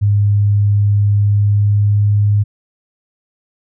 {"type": "tone with pitch glide", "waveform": "sine", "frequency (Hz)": [102.4, 103.23], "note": ["G#2", "G#2"], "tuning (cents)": [-24, -10], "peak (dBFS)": -9, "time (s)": [0.01, 2.44], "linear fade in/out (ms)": 20, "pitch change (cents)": 14, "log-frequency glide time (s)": [1.15, 2.08], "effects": []}